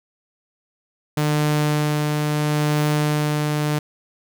sawtooth tone with tremolo, 149.9 Hz, D3, 36 cents sharp, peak -13 dBFS, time 1.17-3.79 s, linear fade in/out 5 ms, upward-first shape sine, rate 0.75 Hz, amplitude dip 25%, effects none

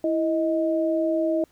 sine tone pair together, 329.6 / 628 Hz, E4 / D#5, 0 / +16 cents, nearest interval major seventh, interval 1116 cents, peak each -23 dBFS, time 0.04-1.44 s, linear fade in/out 2 ms, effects pink hiss -62 dBFS RMS until 1.51 s

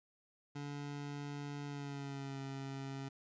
25% pulse tone with pitch glide, 143.9 to 136.3 Hz, D3 to C#3, -35 to -29 cents, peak -38 dBFS, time 0.55-3.09 s, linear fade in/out 10 ms, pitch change -94 cents, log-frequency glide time 1.66-2.4 s, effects resampled to 16000 Hz

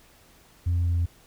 sine tone with pitch steps, 87 / 86.5 / 86 / 85.51 Hz, F2 / F2 / F2 / F2, -6 / -16 / -26 / -36 cents, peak -19 dBFS, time 0.66-1.06 s, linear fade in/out 10 ms, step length 100 ms, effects tanh soft clip ceiling -19 dBFS + pink hiss -56 dBFS RMS until 1.26 s

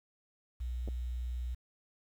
sine tone, 61.2 Hz, B1, 15 cents flat, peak -34 dBFS, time 0.6-1.55 s, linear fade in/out 10 ms
clicks, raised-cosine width 2 ms, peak -31 dBFS, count 2, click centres 0.877 / 0.886 s
effects 10-bit

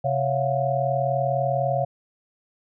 sine tone cluster, 134.5 / 553 / 677 / 717 Hz, C3 / C#5 / E5 / F5, +48 / -4 / +46 / +45 cents, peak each -26 dBFS, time 0.04-1.85 s, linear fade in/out 10 ms, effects none

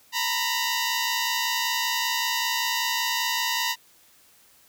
10% pulse tone pair together, 922.6 / 987.8 Hz, A#5 / B5, -18 / 0 cents, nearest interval minor second, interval 118 cents, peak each -18 dBFS, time 0.12-3.76 s, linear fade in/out 50 ms, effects white hiss -57 dBFS RMS until 4.68 s

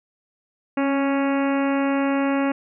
harmonic tone with a mistuned harmonic, 277.2 Hz, C#4, in tune, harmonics 1 / 2 / 3 / 4 / 5 / 6 / 7 / 8 / 9 / 10, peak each -20 / -26 / -30 / -32 / -34 / -36 / -37 / -38 / -39 / -40 dBFS, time 0.77-2.52 s, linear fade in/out 5 ms, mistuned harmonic 1, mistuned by -20 cents, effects none

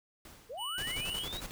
pink noise with exponential decay, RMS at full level -50 dBFS, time 0.25-1.08 s, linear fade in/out 2 ms, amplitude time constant 180 ms
sine linear sweep, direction up, 418.1 to 3954 Hz, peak -39 dBFS, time 0.49-1.41 s, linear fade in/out 20 ms
square tone, 2955 Hz, F#7, 3 cents flat, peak -37 dBFS, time 0.57-1.26 s, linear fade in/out 50 ms
pink noise with tremolo, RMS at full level -40 dBFS, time 0.78-1.51 s, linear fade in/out 0 ms, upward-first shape square, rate 11 Hz, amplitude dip 60%
effects none

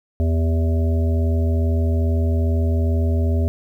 harmonic tone with a mistuned harmonic, 82.41 Hz, E2, in tune, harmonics 1 / 3 / 5 / 7 / 8, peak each -16 / -26 / -30 / -33 / -34 dBFS, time 0.2-3.48 s, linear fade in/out 0 ms, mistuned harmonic 5, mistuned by -55 cents, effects 9-bit

